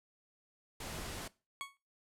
pink noise, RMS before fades -43 dBFS, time 0.8-1.28 s, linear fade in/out 5 ms
20% pulse tone with exponential decay, 1108.7 Hz, C#6, in tune, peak -31 dBFS, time 1.61-1.77 s, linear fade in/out 0 ms, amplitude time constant 34 ms
effects noise-tail reverb RT60 0.3 s tail -20 dB re dry + low-pass 12000 Hz 12 dB/octave

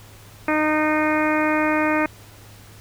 harmonic tone, 307.1 Hz, D#4, 23 cents flat, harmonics 1 / 2 / 3 / 4 / 5 / 6 / 7 / 8, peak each -21 / -24 / -26 / -27 / -28 / -29 / -29 / -30 dBFS, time 0.48-2.06 s, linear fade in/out 2 ms, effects added 104 Hz sine -45 dBFS peak until 2.8 s + pink hiss -47 dBFS RMS until 2.8 s

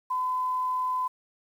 sine tone with quantisation, 1014 Hz, B5, 45 cents sharp, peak -25 dBFS, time 0.1-1.08 s, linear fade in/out 10 ms, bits 9, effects none

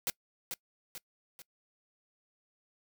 white noise with echo, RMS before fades -32 dBFS, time 0.07-0.1 s, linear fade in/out 0 ms, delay 440 ms, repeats 3, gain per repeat -6 dB, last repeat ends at 1.42 s, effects noise-tail reverb RT60 0.1 s tail -24 dB re dry

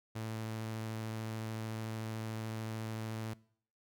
sawtooth tone, 110.8 Hz, A2, 13 cents sharp, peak -34 dBFS, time 0.15-3.34 s, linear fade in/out 10 ms, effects noise-tail reverb RT60 0.6 s tail -22 dB re dry

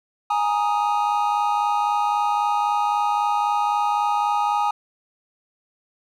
triangle chord, Ab suspended second, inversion none, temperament just, 830.6 / 934.4 / 1245.9 Hz, Ab5 / Bb5 / Eb6, 0 / +4 / +2 cents, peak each -19 / -23 / -23 dBFS, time 0.3-4.71 s, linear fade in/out 5 ms, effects none

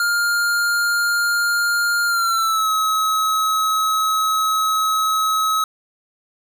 square tone with pitch glide, 1406 to 1281.9 Hz, F6 to E6, +11 to -49 cents, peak -17 dBFS, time 0-5.64 s, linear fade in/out 2 ms, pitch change -160 cents, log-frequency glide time 2.06-2.7 s, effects none

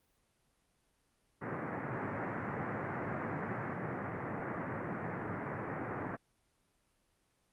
pink band-pass noise, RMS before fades -39 dBFS, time 1.41-6.17 s, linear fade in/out 20 ms, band 100 to 2000 Hz, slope 48 dB/octave, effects pink hiss -75 dBFS RMS until 7.52 s + Opus 32 kbps

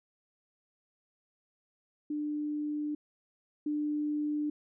sine tone pair in turn, 298 / 298 Hz, D4 / D4, +25 / +25 cents, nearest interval unison, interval 0 cents, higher neither, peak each -31 / -29 dBFS, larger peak second, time 2.1-2.95 / 3.66-4.5 s, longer first, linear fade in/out 5 ms, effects none

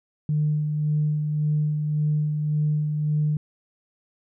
sine tone with tremolo, 150.9 Hz, D3, 47 cents sharp, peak -18 dBFS, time 0.29-3.37 s, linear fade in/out 2 ms, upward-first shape sine, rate 1.8 Hz, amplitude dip 40%, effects tanh soft clip ceiling -14 dBFS

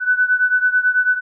sine beating tone pair, 1493 / 1502.1 Hz, F#6 / F#6, +15 / +26 cents, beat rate 9.1 Hz, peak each -15 / -18 dBFS, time 0-1.21 s, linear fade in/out 50 ms, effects none

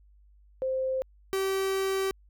sine / 45% pulse tone pair in turn, 523.3 / 385.9 Hz, C5 / G4, 0 / -27 cents, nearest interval perfect fourth, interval 527 cents, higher first, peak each -26 dBFS, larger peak neither, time 0.62-1.02 / 1.33-2.11 s, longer second, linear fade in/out 0 ms, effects added 50 Hz sine -55 dBFS peak until 2.29 s

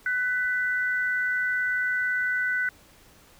sine tone pair together, 1497 / 1980.7 Hz, F#6 / B6, +20 / +5 cents, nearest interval perfect fourth, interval 485 cents, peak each -24 / -30 dBFS, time 0.06-2.69 s, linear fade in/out 2 ms, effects pink hiss -55 dBFS RMS until 3.39 s

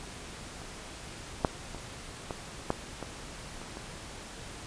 clicks, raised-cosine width 1 ms, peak -29 / -9 / -26 / -19 / -12 / -22 / -28 / -26 dBFS, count 8, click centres 0.617 / 1.448 / 1.747 / 2.308 / 2.704 / 3.027 / 3.616 / 3.771 s, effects pink hiss -44 dBFS RMS until 4.66 s + resampled to 22050 Hz

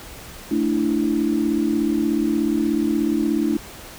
sine chord, A suspended fourth, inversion none, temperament just, 220 / 293.3 / 330 Hz, A3 / D4 / E4, 0 / -2 / +2 cents, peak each -23 / -21 / -22 dBFS, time 0.51-3.57 s, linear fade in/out 5 ms, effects pink hiss -39 dBFS RMS until 3.98 s

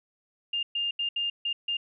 sine tone bursts at uneven times, 2810 Hz, F7, 10 cents sharp, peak -26 dBFS, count 6, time 0.53-0.63 / 0.75-0.91 / 0.99-1.09 / 1.16-1.3 / 1.45-1.53 / 1.68-1.77 s, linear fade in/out 5 ms, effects none

